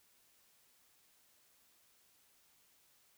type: silence
effects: white hiss -70 dBFS RMS until 3.17 s